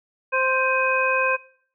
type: harmonic tone with a mistuned harmonic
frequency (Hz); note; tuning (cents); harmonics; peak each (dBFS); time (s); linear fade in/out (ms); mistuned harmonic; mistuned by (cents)
523.3; C5; 0; 1 / 2 / 3 / 5; -24 / -24 / -24 / -24; 0.32-1.37; 20; 5; -70
effects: noise-tail reverb RT60 0.6 s tail -23 dB re dry